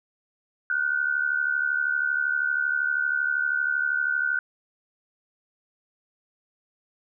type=tone pair together; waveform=sine; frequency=1444.3 / 1517 Hz; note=F#6 / F#6; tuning=-42 / +43 cents; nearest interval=minor second; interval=85 cents; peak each=-25 dBFS; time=0.7-4.39 s; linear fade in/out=2 ms; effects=none